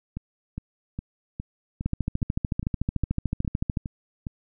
two click trains, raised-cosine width 5 ms, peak -12 / -19 dBFS, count 27 / 11, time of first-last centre 1.86-3.772 / 0.17-4.268 s, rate 13.6 / 2.44 Hz, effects none

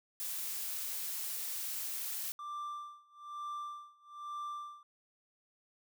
blue noise, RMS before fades -39 dBFS, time 0.2-2.32 s, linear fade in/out 0 ms
triangle tone with tremolo, 1180 Hz, D6, 8 cents sharp, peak -36 dBFS, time 2.39-4.83 s, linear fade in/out 2 ms, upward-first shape sine, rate 1.1 Hz, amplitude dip 95%
effects none

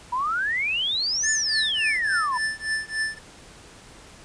sine exponential two-way sweep, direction up then down, 953 to 6950 to 953 Hz, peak -22 dBFS, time 0.12-2.38 s, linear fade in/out 10 ms, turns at 1.31 s
square tone with tremolo, 1760 Hz, A6, in tune, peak -22 dBFS, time 1.23-3.19 s, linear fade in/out 10 ms, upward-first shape triangle, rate 3.5 Hz, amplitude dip 100%
effects pink hiss -47 dBFS RMS until 4.24 s + resampled to 22050 Hz

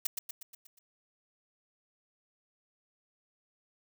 blue noise with echo, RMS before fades -30 dBFS, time 0.05-0.07 s, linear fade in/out 5 ms, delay 120 ms, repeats 6, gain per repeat -5 dB, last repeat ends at 0.79 s, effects none

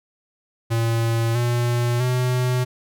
square tone with pitch steps, 114.9 / 120.26 / 125.88 Hz, A#2 / B2 / B2, -25 / -46 / +33 cents, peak -19 dBFS, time 0.7-2.65 s, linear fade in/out 20 ms, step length 650 ms, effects none

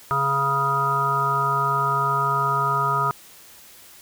harmonic tone, 138.59 Hz, C#3, in tune, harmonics 1 / 3 / 5 / 7 / 9 / 10, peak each -28 / -32 / -32 / -25 / -21 / -31 dBFS, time 0.11-3.11 s, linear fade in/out 0 ms, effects white hiss -47 dBFS RMS until 4.01 s

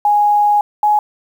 sine tone pair in turn, 829 / 839.1 Hz, G#5 / G#5, -3 / +18 cents, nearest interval unison, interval 21 cents, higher second, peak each -9 dBFS, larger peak neither, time 0.05-0.61 / 0.83-0.99 s, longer first, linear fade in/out 2 ms, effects 7-bit

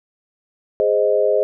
sine chord, Ab major, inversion none, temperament equal, 415.3 / 523.3 / 622.3 Hz, Ab4 / C5 / Eb5, 0 / 0 / 0 cents, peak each -18 dBFS, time 0.8-1.43 s, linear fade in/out 0 ms, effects none

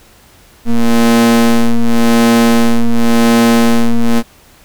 45% pulse ring-modulated tone, 116.54 Hz, A#2, in tune, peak -3 dBFS, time 0.65-4.23 s, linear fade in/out 50 ms, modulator 117 Hz, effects pink hiss -44 dBFS RMS until 4.64 s

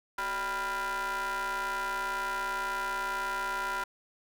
40% pulse ring-modulated tone, 203.5 Hz, G#3, 35 cents flat, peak -27 dBFS, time 0.18-3.84 s, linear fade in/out 5 ms, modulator 1190 Hz, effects none

